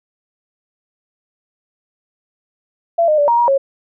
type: tone with pitch steps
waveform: sine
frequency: 676 / 612 / 581 / 941 / 953 / 547 Hz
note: E5 / D#5 / D5 / A#5 / A#5 / C#5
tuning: +43 / -29 / -19 / +16 / +38 / -23 cents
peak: -10 dBFS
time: 2.98-3.58 s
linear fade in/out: 10 ms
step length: 100 ms
effects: none